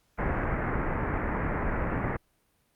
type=low-pass noise; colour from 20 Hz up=pink; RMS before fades=-29 dBFS; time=0.18-2.17 s; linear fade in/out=10 ms; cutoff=2100 Hz; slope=48 dB/octave; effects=pink hiss -70 dBFS RMS until 2.75 s + Opus 48 kbps